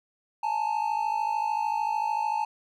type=tone pair together; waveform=triangle; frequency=846 / 899.4 Hz; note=G#5 / A5; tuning=+32 / +38 cents; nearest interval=minor second; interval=106 cents; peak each=-26 dBFS; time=0.43-2.45 s; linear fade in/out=5 ms; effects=none